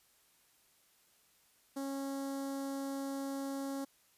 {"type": "tone with notch filter", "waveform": "sawtooth", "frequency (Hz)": 274.1, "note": "C#4", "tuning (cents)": -19, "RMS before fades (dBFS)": -39, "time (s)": [1.76, 3.85], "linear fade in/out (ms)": 10, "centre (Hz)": 2500, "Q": 0.55, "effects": ["white hiss -69 dBFS RMS until 4.17 s", "resampled to 32000 Hz"]}